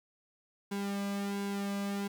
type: tone with flanger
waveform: sawtooth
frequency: 200 Hz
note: G3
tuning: 35 cents sharp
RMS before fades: -35 dBFS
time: 0.71-2.08 s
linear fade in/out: 10 ms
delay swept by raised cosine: 1.6 to 2.22 ms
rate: 1.4 Hz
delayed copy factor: -0.7
effects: 10-bit